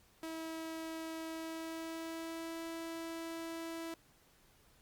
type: tone with pitch glide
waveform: sawtooth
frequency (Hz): 323.5 to 329.5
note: E4 to E4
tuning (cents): -32 to -1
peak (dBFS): -37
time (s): 0.23-3.94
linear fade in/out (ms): 2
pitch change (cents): +31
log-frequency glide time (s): 1.3-2.63
effects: pink hiss -67 dBFS RMS until 4.81 s + Opus 48 kbps